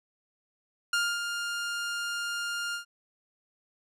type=tone with ADSR envelope; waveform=sawtooth; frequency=1406 Hz; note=F6; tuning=11 cents sharp; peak=-20 dBFS; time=0.93-2.85 s; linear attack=4 ms; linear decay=250 ms; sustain=-7 dB; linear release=110 ms; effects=low-pass 10000 Hz 12 dB/octave